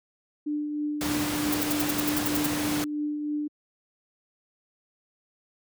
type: tone with tremolo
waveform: sine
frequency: 297.4 Hz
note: D4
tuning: 22 cents sharp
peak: -25 dBFS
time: 0.46-3.48 s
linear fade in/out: 10 ms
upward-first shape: triangle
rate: 3.2 Hz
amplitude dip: 40%
type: noise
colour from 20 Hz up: pink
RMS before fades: -30 dBFS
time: 1.01-2.84 s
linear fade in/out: 0 ms
type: noise bursts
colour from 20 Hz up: violet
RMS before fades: -27 dBFS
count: 11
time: 1.52-2.463 s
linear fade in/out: 5 ms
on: 23 ms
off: 69 ms
effects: high-pass 100 Hz 12 dB/octave